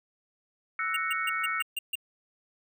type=chord; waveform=sine; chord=F# dominant seventh; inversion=third; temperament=equal; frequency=1318.5 / 1480 / 1864.7 / 2217 Hz; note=E6 / F#6 / A#6 / C#7; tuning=0 / 0 / 0 / 0 cents; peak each=-32 / -35 / -36 / -32 dBFS; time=0.79-1.62 s; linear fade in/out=2 ms
type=tone bursts; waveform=square; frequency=2794 Hz; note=F7; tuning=in tune; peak=-29 dBFS; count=7; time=0.94-1.955 s; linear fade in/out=5 ms; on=25 ms; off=140 ms
effects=none